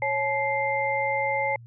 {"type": "tone cluster", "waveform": "sine", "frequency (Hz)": [550, 858, 2094], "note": ["C#5", "A5", "C7"], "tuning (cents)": [-14, -44, 1], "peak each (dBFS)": [-28, -27, -27], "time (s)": [0.02, 1.56], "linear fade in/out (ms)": 2, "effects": ["added 117 Hz sine -43 dBFS peak until 1.66 s"]}